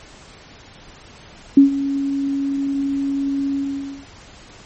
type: tone with ADSR envelope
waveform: sine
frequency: 277.2 Hz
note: C#4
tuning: in tune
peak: -3 dBFS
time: 1.57-4.06 s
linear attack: 5 ms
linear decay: 120 ms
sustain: -15 dB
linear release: 500 ms
effects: pink hiss -43 dBFS RMS until 4.65 s + MP3 32 kbps